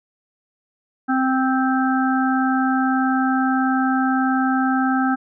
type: harmonic tone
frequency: 261.6 Hz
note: C4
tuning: in tune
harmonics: 1 / 3 / 5 / 6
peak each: -18 / -23 / -25 / -26 dBFS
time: 1.08-5.16 s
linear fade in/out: 20 ms
effects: none